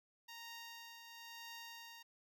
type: tone with tremolo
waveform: 10% pulse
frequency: 930 Hz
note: A#5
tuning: 4 cents flat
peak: -40 dBFS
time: 0.28-2.03 s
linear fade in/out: 10 ms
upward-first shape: triangle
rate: 1 Hz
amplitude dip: 50%
effects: none